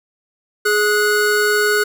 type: tone pair together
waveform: square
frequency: 418.8 / 1468.5 Hz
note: G#4 / F#6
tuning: +15 / -13 cents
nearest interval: octave + minor seventh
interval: 2172 cents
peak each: -17 dBFS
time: 0.65-1.84 s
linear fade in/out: 10 ms
effects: none